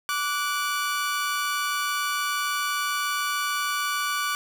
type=tone pair together; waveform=sawtooth; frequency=1162 / 1474.2 Hz; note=D6 / F#6; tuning=-19 / -7 cents; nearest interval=major third; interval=412 cents; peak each=-23 / -25 dBFS; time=0.09-4.35 s; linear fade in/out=0 ms; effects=none